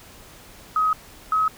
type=tone pair in turn; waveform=sine; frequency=1265 / 1276.7 Hz; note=D#6 / D#6; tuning=+28 / +44 cents; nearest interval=unison; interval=16 cents; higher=second; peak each=-17 dBFS; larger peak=neither; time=0.76-0.93 / 1.32-1.48 s; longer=first; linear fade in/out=2 ms; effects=pink hiss -46 dBFS RMS until 1.57 s